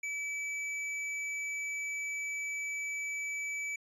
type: tone with hard clipping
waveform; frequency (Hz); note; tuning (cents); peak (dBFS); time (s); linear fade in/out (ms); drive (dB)
sine; 2300; D7; -37; -36; 0.03-3.76; 5; 12
effects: resampled to 24000 Hz